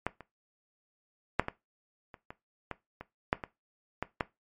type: clicks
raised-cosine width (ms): 0.5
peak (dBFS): -14 / -30 / -7 / -17 / -30 / -27 / -20 / -26 / -9 / -21 / -16 / -13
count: 12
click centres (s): 0.066 / 0.207 / 1.396 / 1.484 / 2.142 / 2.305 / 2.713 / 3.01 / 3.329 / 3.438 / 4.026 / 4.208
effects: noise-tail reverb RT60 0.2 s tail -17 dB re dry + MP3 48 kbps